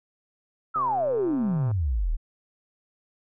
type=exponential sweep; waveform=sine; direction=down; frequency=1359 to 33.14 Hz; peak=-22 dBFS; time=0.74-2.17 s; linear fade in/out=20 ms
type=click train; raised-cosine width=1 ms; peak=-26 dBFS; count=125; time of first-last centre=0.76-1.714 s; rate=130 Hz
effects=none